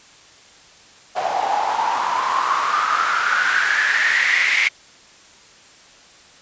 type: noise with band-pass filter sweep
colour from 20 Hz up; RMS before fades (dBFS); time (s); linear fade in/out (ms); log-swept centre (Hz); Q
white; -19; 1.15-4.69; 20; 720 to 2200; 7.9
effects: white hiss -47 dBFS RMS until 6.41 s + resampled to 16000 Hz